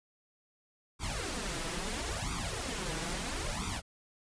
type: noise with flanger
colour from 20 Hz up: pink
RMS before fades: -36 dBFS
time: 0.99-3.82 s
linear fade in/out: 50 ms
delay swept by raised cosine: 0.84 to 6.14 ms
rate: 0.75 Hz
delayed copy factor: +1
effects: resampled to 22050 Hz